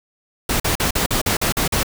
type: noise bursts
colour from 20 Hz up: pink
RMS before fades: -19 dBFS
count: 9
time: 0.49-1.832 s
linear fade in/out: 5 ms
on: 110 ms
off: 44 ms
effects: none